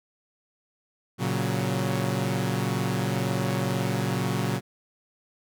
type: chord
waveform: sawtooth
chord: F# major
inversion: first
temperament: equal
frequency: 116.54 / 138.59 / 185 Hz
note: A#2 / C#3 / F#3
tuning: 0 / 0 / 0 cents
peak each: -25 dBFS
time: 1.18-4.61 s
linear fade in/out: 50 ms
effects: none